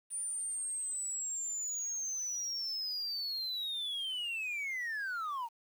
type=linear sweep; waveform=sine; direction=down; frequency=9397 to 888 Hz; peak=-32 dBFS; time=0.1-5.49 s; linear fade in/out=50 ms; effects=tanh soft clip ceiling -34 dBFS + 10-bit